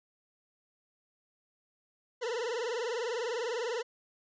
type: tone with vibrato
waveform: 40% pulse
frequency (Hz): 469.9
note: A#4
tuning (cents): +14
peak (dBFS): -31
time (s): 2.21-3.83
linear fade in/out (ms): 20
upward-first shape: triangle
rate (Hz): 20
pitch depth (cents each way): 160
effects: resampled to 16000 Hz